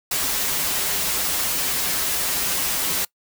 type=noise with comb filter; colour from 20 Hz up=white; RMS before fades=-23 dBFS; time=0.11-3.05 s; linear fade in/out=5 ms; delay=8.8 ms; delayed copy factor=-0.6; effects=noise-tail reverb RT60 0.1 s tail -23 dB re dry